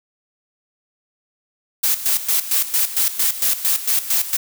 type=noise with tremolo; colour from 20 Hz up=blue; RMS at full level=-17 dBFS; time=1.83-4.37 s; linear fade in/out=10 ms; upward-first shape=square; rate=4.4 Hz; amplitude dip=75%; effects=none